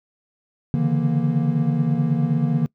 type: tone cluster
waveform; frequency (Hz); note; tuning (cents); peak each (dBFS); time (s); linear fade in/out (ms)
triangle; 141.2 / 150.6 / 166.5 / 234.1; C#3 / D3 / E3 / A#3; +32 / +44 / +18 / +8; -21; 0.74-2.66; 0
effects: noise-tail reverb RT60 0.1 s tail -23 dB re dry